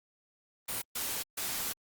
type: noise bursts at uneven times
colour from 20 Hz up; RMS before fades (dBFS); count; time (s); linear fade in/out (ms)
white; -35; 3; 0.68-0.82 / 0.95-1.23 / 1.37-1.73; 10
effects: Opus 32 kbps